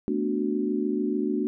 sine chord, B minor seventh, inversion third, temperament equal, 220 / 246.9 / 293.7 / 370 Hz, A3 / B3 / D4 / F#4, 0 / 0 / 0 / 0 cents, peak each -29 / -31 / -28 / -29 dBFS, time 0.08-1.47 s, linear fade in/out 0 ms, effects none

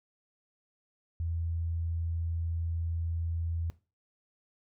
sine tone, 83.3 Hz, E2, 19 cents sharp, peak -30 dBFS, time 1.2-3.7 s, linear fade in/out 0 ms, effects noise-tail reverb RT60 0.3 s tail -18 dB re dry

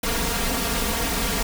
pink noise with comb filter, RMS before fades -24 dBFS, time 0.03-1.43 s, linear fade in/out 5 ms, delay 4.3 ms, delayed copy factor +0.85, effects none

